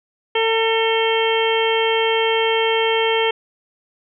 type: harmonic tone with a mistuned harmonic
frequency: 450 Hz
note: A4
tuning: 39 cents sharp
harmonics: 1 / 2 / 3 / 4 / 5 / 6 / 7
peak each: -18 / -22 / -30 / -29 / -25 / -26 / -24 dBFS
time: 0.35-3.31 s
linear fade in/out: 5 ms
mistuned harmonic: 5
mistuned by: -39 cents
effects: none